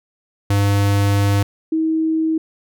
square / sine tone pair in turn, 100.6 / 319.4 Hz, G2 / D#4, +45 / +45 cents, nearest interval octave + minor sixth, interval 2000 cents, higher second, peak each -14 / -15 dBFS, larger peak first, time 0.5-1.43 / 1.72-2.38 s, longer first, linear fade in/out 5 ms, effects none

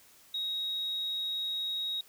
sine tone, 3784 Hz, A#7, 25 cents sharp, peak -30 dBFS, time 0.34-2.01 s, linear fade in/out 5 ms, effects tanh soft clip ceiling -27 dBFS + white hiss -59 dBFS RMS until 2.08 s

